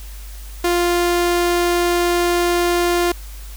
sawtooth tone, 349.4 Hz, F4, 1 cent sharp, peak -11 dBFS, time 0.64-3.12 s, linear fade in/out 5 ms, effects added 50 Hz sine -31 dBFS peak until 3.56 s + white hiss -42 dBFS RMS until 3.56 s

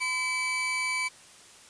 40% pulse tone pair together, 1018 / 2302 Hz, C6 / D7, -48 / -35 cents, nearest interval octave + major second, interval 1413 cents, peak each -34 / -27 dBFS, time 0-1.09 s, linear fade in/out 20 ms, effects white hiss -52 dBFS RMS until 1.69 s + resampled to 22050 Hz

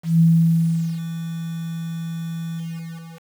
sine tone with ADSR envelope, 165.2 Hz, E3, 4 cents sharp, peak -10 dBFS, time 0.03-3.28 s, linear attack 170 ms, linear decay 790 ms, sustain -15 dB, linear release 700 ms, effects 7-bit

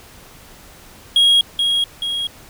triangle tone with echo, 3287 Hz, G#7, 19 cents flat, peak -8 dBFS, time 1.16-1.41 s, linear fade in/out 2 ms, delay 430 ms, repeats 2, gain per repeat -5 dB, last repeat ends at 2.27 s, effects pink hiss -43 dBFS RMS until 2.49 s

